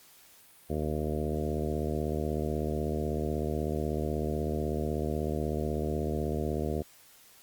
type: harmonic tone with a mistuned harmonic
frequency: 76.2 Hz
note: D#2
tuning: 36 cents flat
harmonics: 1 / 2 / 3 / 4 / 5 / 6 / 7 / 8 / 9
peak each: -34 / -36 / -36 / -39 / -36 / -38 / -41 / -42 / -42 dBFS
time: 0.69-6.83 s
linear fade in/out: 20 ms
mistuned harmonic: 1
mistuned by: -15 cents
effects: white hiss -57 dBFS RMS until 7.42 s + Opus 48 kbps